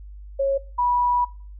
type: tone pair in turn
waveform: sine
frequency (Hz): 548 / 976.4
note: C#5 / B5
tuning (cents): -20 / -20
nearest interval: minor seventh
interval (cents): 1000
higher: second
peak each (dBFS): -18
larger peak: neither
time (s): 0.39-0.58 / 0.78-1.25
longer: second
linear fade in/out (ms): 10
effects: noise-tail reverb RT60 0.5 s tail -23 dB re dry + added 50 Hz sine -37 dBFS peak until 1.59 s